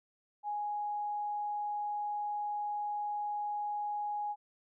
sine tone, 830.6 Hz, G#5, in tune, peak -33 dBFS, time 0.43-4.36 s, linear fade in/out 50 ms, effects none

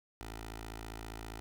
10% pulse tone with notch filter, 55 Hz, A1, in tune, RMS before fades -45 dBFS, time 0.21-1.4 s, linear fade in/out 0 ms, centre 170 Hz, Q 0.57, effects none

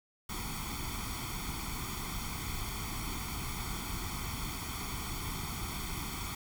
pink noise with comb filter, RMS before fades -38 dBFS, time 0.29-6.35 s, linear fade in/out 5 ms, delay 0.89 ms, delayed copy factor +0.85, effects none

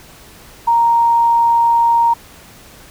sine tone, 932.3 Hz, A#5, in tune, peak -9 dBFS, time 0.67-2.14 s, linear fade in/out 10 ms, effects pink hiss -41 dBFS RMS until 2.9 s

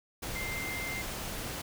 sine tone in noise, 2093 Hz, C7, in tune, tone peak -36 dBFS, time 0.35-1.02 s, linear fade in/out 10 ms, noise pink, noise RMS -38 dBFS, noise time 0.22-1.62 s, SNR -1 dB, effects none

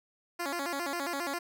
10% pulse tone with vibrato, 311 Hz, D#4, 1 cent flat, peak -24 dBFS, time 0.39-1.39 s, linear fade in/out 10 ms, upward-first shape square, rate 7.4 Hz, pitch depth 190 cents each way, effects none

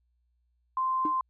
sine tone, 1042 Hz, C6, 7 cents flat, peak -25 dBFS, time 0.77-1.21 s, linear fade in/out 2 ms
triangle tone with exponential decay, 308.4 Hz, D#4, 15 cents flat, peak -24 dBFS, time 1.05-1.16 s, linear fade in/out 2 ms, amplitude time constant 22 ms
effects added 60 Hz sine -69 dBFS peak until 1.29 s

